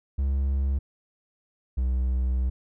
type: tone pair in turn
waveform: triangle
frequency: 68.2 / 63.33 Hz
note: C#2 / B1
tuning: -28 / +44 cents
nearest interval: minor second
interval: 128 cents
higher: first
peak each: -20 dBFS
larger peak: neither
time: 0.18-0.79 / 1.77-2.5 s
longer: second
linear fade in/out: 10 ms
effects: none